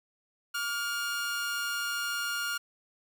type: tone pair together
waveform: sawtooth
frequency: 1148.4 / 1413 Hz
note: D6 / F6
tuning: -39 / +20 cents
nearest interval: major third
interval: 359 cents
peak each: -39 / -27 dBFS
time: 0.54-2.58 s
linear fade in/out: 10 ms
effects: none